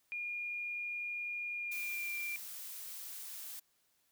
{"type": "tone with pitch glide", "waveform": "sine", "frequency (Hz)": [2424, 2371], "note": ["D#7", "D7"], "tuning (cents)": [-46, 16], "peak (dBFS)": -37, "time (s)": [0.12, 2.36], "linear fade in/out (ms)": 0, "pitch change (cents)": -38, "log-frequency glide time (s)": [1.55, 2.18]}
{"type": "noise", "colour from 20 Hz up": "blue", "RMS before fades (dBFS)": -46, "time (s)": [1.71, 3.6], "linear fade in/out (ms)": 10}
{"effects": ["white hiss -75 dBFS RMS until 4.11 s"]}